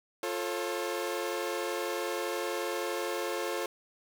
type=chord; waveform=sawtooth; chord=F augmented; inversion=none; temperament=equal with one note detuned; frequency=349.2 / 440 / 540.1 Hz; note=F4 / A4 / C#5; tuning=0 / 0 / -45 cents; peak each=-32 dBFS; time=0.23-3.66 s; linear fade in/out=2 ms; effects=none